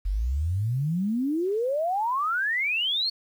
sine exponential sweep, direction up, 44.23 to 4429 Hz, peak -23 dBFS, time 0.05-3.1 s, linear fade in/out 10 ms, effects 9-bit

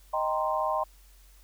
sine chord, C minor seventh, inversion first, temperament equal, 622.3 / 784 / 932.3 / 1046.5 Hz, Eb5 / G5 / Bb5 / C6, 0 / 0 / 0 / 0 cents, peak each -30 / -32 / -32 / -30 dBFS, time 0.13-0.84 s, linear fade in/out 10 ms, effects added 46 Hz sine -53 dBFS peak until 1.43 s + white hiss -61 dBFS RMS until 1.43 s

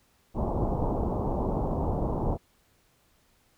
pink low-pass noise, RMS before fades -28 dBFS, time 0.34-2.38 s, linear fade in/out 50 ms, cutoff 980 Hz, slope 48 dB/octave, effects pink hiss -66 dBFS RMS until 3.57 s

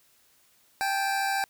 25% pulse tone pair together, 785.7 / 859 Hz, G5 / A5, +4 / -42 cents, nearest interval major second, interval 154 cents, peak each -22 / -32 dBFS, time 0.81-1.44 s, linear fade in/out 0 ms, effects white hiss -63 dBFS RMS until 1.49 s

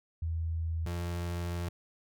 sine / 35% pulse tone pair in turn, 81.8 / 86.66 Hz, E2 / F2, -13 / -13 cents, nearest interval minor second, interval 100 cents, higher second, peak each -30 / -31 dBFS, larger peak first, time 0.22-0.86 / 0.86-1.69 s, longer second, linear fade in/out 5 ms, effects none

